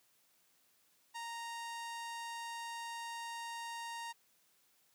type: tone with low-pass filter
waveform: sawtooth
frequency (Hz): 930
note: A#5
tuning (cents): -4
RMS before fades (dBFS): -44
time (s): 1.14-4.13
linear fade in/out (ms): 20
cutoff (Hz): 9700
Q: 0.95
effects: white hiss -72 dBFS RMS until 4.94 s + high-pass 100 Hz 12 dB/octave